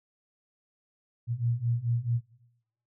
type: beating tone pair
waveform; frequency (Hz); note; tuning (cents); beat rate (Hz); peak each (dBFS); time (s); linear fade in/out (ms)
sine; 116 / 120.6; A#2 / B2; -8 / -41; 4.6; -30 / -28; 1.27-2.21; 50
effects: noise-tail reverb RT60 0.9 s tail -20 dB re dry